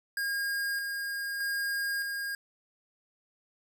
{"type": "tone with tremolo", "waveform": "square", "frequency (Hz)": 1622, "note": "G#6", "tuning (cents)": -41, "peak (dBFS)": -30, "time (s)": [0.17, 2.35], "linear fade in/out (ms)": 2, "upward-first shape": "square", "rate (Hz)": 0.81, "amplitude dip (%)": 30, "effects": []}